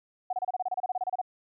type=tone bursts; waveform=sine; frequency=740 Hz; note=F#5; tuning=in tune; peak=-26 dBFS; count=16; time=0.3-1.215 s; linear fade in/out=5 ms; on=30 ms; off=29 ms; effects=none